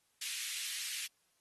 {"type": "high-pass noise", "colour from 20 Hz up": "pink", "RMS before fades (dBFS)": -40, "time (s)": [0.21, 1.07], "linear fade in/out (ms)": 10, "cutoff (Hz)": 2200, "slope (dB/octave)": 24, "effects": ["white hiss -75 dBFS RMS until 1.4 s", "AAC 32 kbps"]}